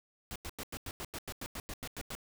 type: noise bursts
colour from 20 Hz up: pink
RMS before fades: -41 dBFS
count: 14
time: 0.31-2.151 s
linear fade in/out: 0 ms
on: 47 ms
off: 91 ms
effects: none